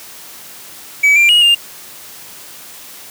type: tone with pitch steps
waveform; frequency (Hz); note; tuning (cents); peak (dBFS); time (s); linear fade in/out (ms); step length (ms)
triangle; 2283 / 2374 / 2886 / 2806; D7 / D7 / F#7 / F7; -50 / +18 / -44 / +8; -5; 1.03-1.55; 10; 130
effects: white hiss -35 dBFS RMS until 3.1 s + high-pass 100 Hz 12 dB/octave